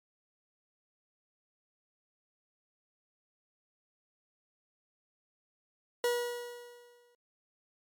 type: tone with exponential decay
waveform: 40% pulse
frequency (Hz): 482.3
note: B4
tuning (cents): -41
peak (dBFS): -25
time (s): 6.04-7.15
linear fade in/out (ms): 2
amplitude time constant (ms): 240
effects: MP3 96 kbps